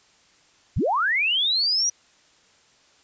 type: linear sweep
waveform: sine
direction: up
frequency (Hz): 33.11 to 5870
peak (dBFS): -19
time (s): 0.76-1.9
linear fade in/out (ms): 10
effects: white hiss -58 dBFS RMS until 3.03 s + resampled to 16000 Hz